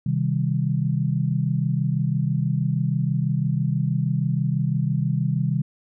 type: chord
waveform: sine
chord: C minor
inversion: none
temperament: just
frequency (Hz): 130.81 / 156.98 / 196.22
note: C3 / Eb3 / G3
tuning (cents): 0 / +16 / +2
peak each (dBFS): -23 / -23 / -27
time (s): 0.06-5.62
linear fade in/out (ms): 5
effects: none